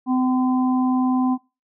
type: harmonic tone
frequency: 255.6 Hz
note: C4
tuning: 40 cents flat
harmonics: 1 / 3 / 4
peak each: -17 / -27 / -29 dBFS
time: 0.06-1.38 s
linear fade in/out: 50 ms
effects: noise-tail reverb RT60 0.3 s tail -23 dB re dry